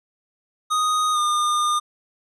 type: tone with pitch glide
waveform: square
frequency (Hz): 1244.5 to 1212.6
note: D#6 to D#6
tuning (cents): 0 to -45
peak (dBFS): -19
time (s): 0.7-1.8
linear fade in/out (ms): 20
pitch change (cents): -45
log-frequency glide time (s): 1.13-1.18
effects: resampled to 24000 Hz